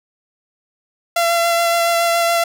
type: tone with vibrato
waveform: sawtooth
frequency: 680 Hz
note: F5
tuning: 46 cents flat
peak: -10 dBFS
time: 1.16-2.44 s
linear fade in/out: 5 ms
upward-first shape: sine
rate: 7.1 Hz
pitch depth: 12 cents each way
effects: none